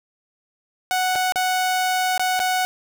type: tone with dropouts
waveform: sawtooth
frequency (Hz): 740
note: F#5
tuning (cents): 0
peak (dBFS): -15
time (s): 0.91-2.65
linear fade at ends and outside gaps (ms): 0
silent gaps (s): 1.154-1.158 / 1.322-1.358 / 2.178-2.195 / 2.393-2.4
effects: none